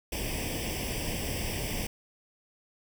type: noise with comb filter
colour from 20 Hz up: pink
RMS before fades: -33 dBFS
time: 0.12-1.87 s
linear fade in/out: 5 ms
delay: 0.37 ms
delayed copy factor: +0.9
effects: none